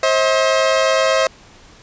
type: tone pair together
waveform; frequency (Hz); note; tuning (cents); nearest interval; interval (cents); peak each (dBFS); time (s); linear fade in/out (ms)
sawtooth; 531.7 / 640; C5 / D#5; +28 / +49; minor third; 321; -12; 0.03-1.27; 2
effects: pink hiss -45 dBFS RMS until 1.82 s + resampled to 16000 Hz